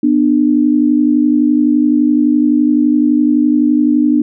sine tone pair together, 246.9 / 298.7 Hz, B3 / D4, 0 / +29 cents, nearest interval minor third, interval 329 cents, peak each -12 / -10 dBFS, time 0.03-4.22 s, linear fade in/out 5 ms, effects none

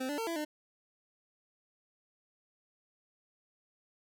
25% pulse tone with pitch steps, 259.5 / 291.7 / 453.1 / 334.3 / 301.8 Hz, C4 / D4 / A#4 / E4 / D4, -14 / -12 / -49 / +24 / +47 cents, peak -30 dBFS, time 0-0.45 s, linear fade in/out 10 ms, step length 90 ms, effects none

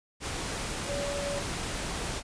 sine tone in noise, 569 Hz, C#5, 45 cents sharp, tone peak -32 dBFS, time 0.86-1.43 s, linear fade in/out 50 ms, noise pink, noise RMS -34 dBFS, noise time 0.2-2.23 s, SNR -1 dB, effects resampled to 22050 Hz

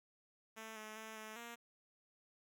5% pulse tone with pitch steps, 221.2 / 215.8 / 220.1 / 217.2 / 235.1 Hz, A3 / A3 / A3 / A3 / A#3, +9 / -33 / +1 / -22 / +15 cents, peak -37 dBFS, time 0.56-1.56 s, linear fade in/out 20 ms, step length 200 ms, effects none

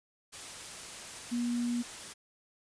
sine tone in noise, 240 Hz, B3, 49 cents flat, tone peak -29 dBFS, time 1.31-1.83 s, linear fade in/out 20 ms, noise white, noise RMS -44 dBFS, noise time 0.32-2.14 s, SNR +12 dB, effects resampled to 22050 Hz

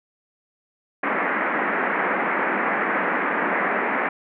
white band-pass noise, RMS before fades -23 dBFS, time 1.03-4.09 s, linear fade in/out 5 ms, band 190 to 2100 Hz, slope 48 dB/octave, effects none

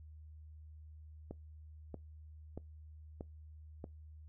click train, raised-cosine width 2 ms, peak -30 dBFS, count 5, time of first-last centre 1.31-3.842 s, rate 1.58 Hz, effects noise-tail reverb RT60 0.2 s tail -23 dB re dry + added 77 Hz sine -51 dBFS peak until 4.28 s

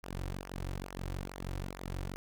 sawtooth tone with flanger, 46.25 Hz, F#1, in tune, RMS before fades -40 dBFS, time 0.03-2.16 s, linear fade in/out 0 ms, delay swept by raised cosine 0.24 to 4.84 ms, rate 2.3 Hz, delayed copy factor -0.75, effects none

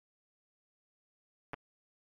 clicks, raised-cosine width 0.5 ms, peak -24 dBFS, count 2, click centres 1.534 / 1.541 s, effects MP3 48 kbps

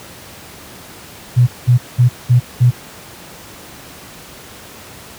sine tone bursts, 122.9 Hz, B2, 8 cents flat, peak -5 dBFS, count 5, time 1.36-2.71 s, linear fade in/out 20 ms, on 110 ms, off 200 ms, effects pink hiss -36 dBFS RMS until 5.18 s + high-pass 80 Hz 12 dB/octave

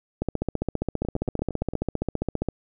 two click trains, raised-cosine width 2 ms, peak -11 / -18 dBFS, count 35 / 7, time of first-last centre 0.22-2.487 / 1.05-1.736 s, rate 15 / 8.75 Hz, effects none

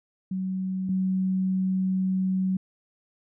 sine tone pair in turn, 187.9 / 187.9 Hz, F#3 / F#3, +27 / +27 cents, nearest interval unison, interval 0 cents, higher neither, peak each -26 / -22 dBFS, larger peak second, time 0.31-0.89 / 0.89-2.57 s, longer second, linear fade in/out 5 ms, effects none

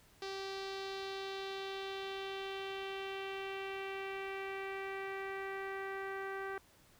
sawtooth tone with low-pass filter sweep, 388.6 Hz, G4, 15 cents flat, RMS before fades -42 dBFS, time 0.22-6.58 s, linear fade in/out 2 ms, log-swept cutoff 4700 to 1700 Hz, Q 2.7, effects pink hiss -65 dBFS RMS until 6.99 s

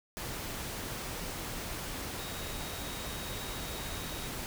sine tone in noise, 3773 Hz, A#7, 20 cents sharp, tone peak -48 dBFS, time 2.19-4.27 s, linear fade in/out 0 ms, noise pink, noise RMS -39 dBFS, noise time 0.17-4.46 s, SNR -12 dB, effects none

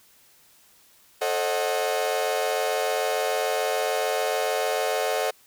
40% pulse chord, A diminished seventh, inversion none, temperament equal with one note detuned, 440 / 535.5 / 622.3 / 740 Hz, A4 / C5 / Eb5 / Gb5, 0 / +40 / 0 / 0 cents, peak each -28 dBFS, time 1.21-5.31 s, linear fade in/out 10 ms, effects white hiss -57 dBFS RMS until 5.46 s

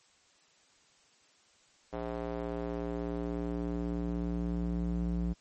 square tone with band-pass filter sweep, 58.27 Hz, A#1, in tune, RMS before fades -34 dBFS, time 1.92-5.34 s, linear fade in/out 20 ms, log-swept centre 580 to 160 Hz, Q 1.3, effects white hiss -65 dBFS RMS until 5.4 s + MP3 32 kbps

